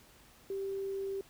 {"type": "tone with quantisation", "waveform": "sine", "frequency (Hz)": 390.3, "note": "G4", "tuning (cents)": -8, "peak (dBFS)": -34, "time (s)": [0.5, 1.21], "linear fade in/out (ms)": 2, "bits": 10, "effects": ["pink hiss -60 dBFS RMS until 1.29 s"]}